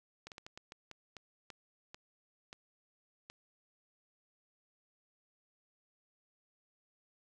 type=slowing click train; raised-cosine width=0.2 ms; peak=-30 dBFS; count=12; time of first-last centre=0.27-3.3 s; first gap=48 ms; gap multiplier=1.32; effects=none